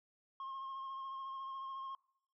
sine tone with vibrato, 1073 Hz, C6, 43 cents sharp, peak -39 dBFS, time 0.4-1.95 s, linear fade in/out 2 ms, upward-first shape triangle, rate 14 Hz, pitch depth 25 cents each way, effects noise-tail reverb RT60 0.7 s tail -25 dB re dry + tanh soft clip ceiling -41 dBFS

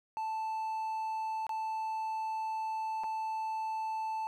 triangle tone with dropouts, 880 Hz, A5, in tune, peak -31 dBFS, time 0.17-4.27 s, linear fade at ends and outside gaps 0 ms, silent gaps 1.467-1.493 / 3.036-3.041 s, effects none

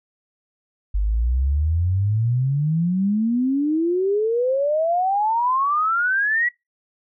sine exponential sweep, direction up, 48.15 to 1961 Hz, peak -17 dBFS, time 0.94-6.49 s, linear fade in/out 10 ms, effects noise-tail reverb RT60 0.2 s tail -23 dB re dry

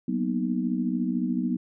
sine chord, B major seventh, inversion second, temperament equal with one note detuned, 187.36 / 233.1 / 246.9 / 311.1 Hz, F#3 / A#3 / B3 / D#4, +22 / 0 / 0 / 0 cents, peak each -29 / -32 / -27 / -32 dBFS, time 0.08-1.57 s, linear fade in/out 5 ms, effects none

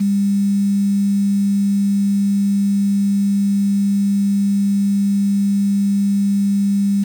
sine tone with quantisation, 199.7 Hz, G3, 32 cents sharp, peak -13 dBFS, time 0-7.04 s, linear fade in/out 10 ms, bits 6, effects none

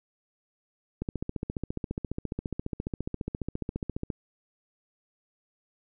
click train, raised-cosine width 3 ms, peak -18 dBFS, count 46, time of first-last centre 1.02-4.102 s, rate 14.6 Hz, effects none

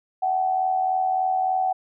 sine tone with amplitude modulation, 753 Hz, F#5, 30 cents sharp, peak -17 dBFS, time 0.22-1.73 s, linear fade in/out 10 ms, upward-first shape sine, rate 83.4 Hz, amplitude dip 55%, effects none

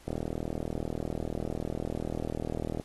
click train, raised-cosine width 2 ms, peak -19 dBFS, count 110, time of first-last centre 0.08-2.798 s, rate 40.1 Hz, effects pink hiss -57 dBFS RMS until 2.84 s + AAC 32 kbps

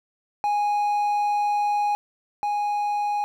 triangle tone pair in turn, 827 / 827 Hz, G#5 / G#5, -8 / -8 cents, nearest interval unison, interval 0 cents, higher neither, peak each -18 / -20 dBFS, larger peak first, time 0.44-1.95 / 2.43-3.24 s, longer first, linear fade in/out 0 ms, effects none

